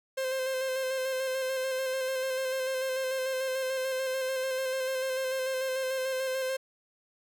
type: tone with vibrato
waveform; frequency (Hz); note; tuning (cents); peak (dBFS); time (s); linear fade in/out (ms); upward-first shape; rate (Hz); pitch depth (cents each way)
45% pulse; 523.3; C5; 0; -29; 0.17-6.57; 10; square; 6.8; 20
effects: none